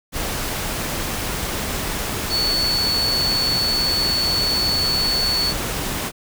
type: tone in noise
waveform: sine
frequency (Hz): 4437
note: C#8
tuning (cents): +1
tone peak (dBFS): -18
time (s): 2.29-5.54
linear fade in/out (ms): 50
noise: pink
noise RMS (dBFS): -25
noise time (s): 0.12-6.12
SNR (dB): +4
effects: none